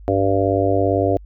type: harmonic tone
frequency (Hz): 97.8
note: G2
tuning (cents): -4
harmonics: 1 / 3 / 4 / 5 / 6 / 7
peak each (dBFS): -22 / -22 / -22 / -22 / -22 / -22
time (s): 0.08-1.17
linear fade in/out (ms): 0
effects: added 50 Hz sine -37 dBFS peak until 1.25 s